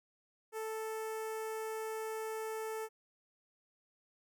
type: tone with notch filter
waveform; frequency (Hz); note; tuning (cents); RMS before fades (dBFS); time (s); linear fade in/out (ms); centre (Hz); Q
sawtooth; 440; A4; 0; -40; 0.52-2.89; 50; 3900; 0.84
effects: none